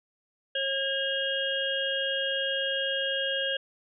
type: harmonic tone with a mistuned harmonic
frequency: 542 Hz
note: C#5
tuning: 39 cents flat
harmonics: 1 / 3 / 5 / 6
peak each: -32 / -32 / -32 / -32 dBFS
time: 0.55-3.57 s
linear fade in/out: 5 ms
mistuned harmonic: 5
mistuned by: +88 cents
effects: none